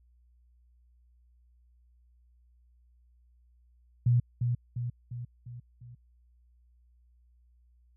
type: tone with echo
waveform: sine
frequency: 121.1 Hz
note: B2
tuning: 34 cents flat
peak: -20 dBFS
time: 4.06-4.2 s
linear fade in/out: 5 ms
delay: 350 ms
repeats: 5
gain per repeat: -5 dB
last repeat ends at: 5.95 s
effects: added 60 Hz sine -60 dBFS peak until 7.96 s